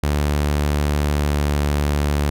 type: tone with pitch glide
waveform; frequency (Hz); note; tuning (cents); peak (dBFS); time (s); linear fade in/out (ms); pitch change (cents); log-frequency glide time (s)
sawtooth; 73.42 to 72.91; D2 to D2; 0 to -12; -13; 0.03-2.3; 5; -12; 1.05-1.52
effects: none